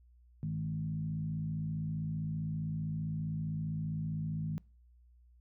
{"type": "tone with frequency modulation", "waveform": "sine", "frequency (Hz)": 156.8, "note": "D#3", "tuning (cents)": 14, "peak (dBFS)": -33, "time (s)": [0.43, 4.58], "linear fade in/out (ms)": 0, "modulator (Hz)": 55.3, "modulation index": 0.83, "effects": ["noise-tail reverb RT60 0.4 s tail -26 dB re dry", "added 60 Hz sine -59 dBFS peak until 5.4 s"]}